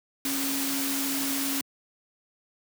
sine tone in noise, 274.6 Hz, C#4, 16 cents flat, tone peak -30 dBFS, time 0.25-1.61 s, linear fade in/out 2 ms, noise white, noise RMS -30 dBFS, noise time 0.25-1.61 s, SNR -3 dB, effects high-pass 150 Hz 12 dB/octave

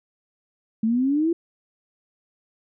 sine exponential sweep, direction up, 216 to 344.4 Hz, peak -18 dBFS, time 0.83-1.33 s, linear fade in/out 5 ms, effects none

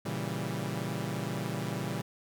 sawtooth chord, A# diminished seventh, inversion none, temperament equal, 116.54 / 138.59 / 164.81 / 196 Hz, A#2 / C#3 / E3 / G3, 0 / 0 / 0 / 0 cents, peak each -34 dBFS, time 0.05-2.02 s, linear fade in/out 10 ms, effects none

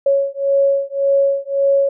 sine beating tone pair, 553 / 554.8 Hz, C#5 / C#5, -4 / +1 cents, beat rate 1.8 Hz, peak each -16 dBFS, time 0.06-1.89 s, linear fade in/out 5 ms, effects none

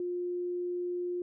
sine tone, 354.7 Hz, F4, 27 cents sharp, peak -31 dBFS, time 0-1.22 s, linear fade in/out 2 ms, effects none

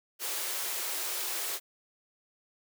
white high-pass noise, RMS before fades -34 dBFS, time 0.19-1.6 s, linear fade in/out 50 ms, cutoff 310 Hz, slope 96 dB/octave, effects none

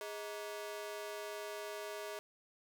sawtooth ring-modulated tone, 523.3 Hz, C5, in tune, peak -35 dBFS, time 0.01-2.19 s, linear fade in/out 0 ms, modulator 109 Hz, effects none

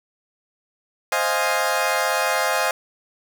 20% pulse chord, F minor seventh, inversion second, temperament equal, 523.3 / 622.3 / 698.5 / 830.6 Hz, C5 / Eb5 / F5 / Ab5, 0 / 0 / 0 / 0 cents, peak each -20 dBFS, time 1.12-2.71 s, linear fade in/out 2 ms, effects none

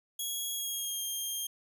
10% pulse tone with pitch glide, 3322 to 3209 Hz, G#7 to G7, 0 to +40 cents, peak -26 dBFS, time 0.19-1.47 s, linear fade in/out 5 ms, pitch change -60 cents, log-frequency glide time 0.54-1.02 s, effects none

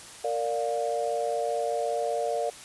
sine tone cluster, 461.1 / 586 / 706 Hz, A#4 / D5 / F5, -19 / -4 / +19 cents, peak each -30 dBFS, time 0.24-2.5 s, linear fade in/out 5 ms, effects white hiss -45 dBFS RMS until 2.64 s + resampled to 24000 Hz

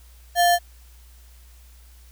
sine tone with sample-and-hold, 698.5 Hz, F5, in tune, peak -14 dBFS, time 0.35-0.59 s, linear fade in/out 50 ms, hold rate 2450 Hz, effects added 60 Hz sine -46 dBFS peak until 2.11 s + white hiss -56 dBFS RMS until 2.11 s

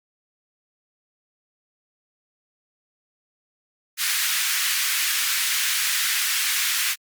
pink high-pass noise, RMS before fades -23 dBFS, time 3.97-6.96 s, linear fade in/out 50 ms, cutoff 1600 Hz, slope 24 dB/octave, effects Opus 48 kbps

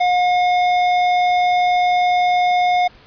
triangle tone with tanh clipping, 719 Hz, F#5, 50 cents flat, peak -15 dBFS, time 0-2.88 s, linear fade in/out 10 ms, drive 18 dB, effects pink hiss -47 dBFS RMS until 3.06 s + resampled to 11025 Hz

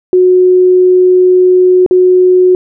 sine tone with dropouts, 366 Hz, F#4, 19 cents flat, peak -3 dBFS, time 0.13-2.55 s, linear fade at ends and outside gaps 1 ms, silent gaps 1.863-1.91 s, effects none

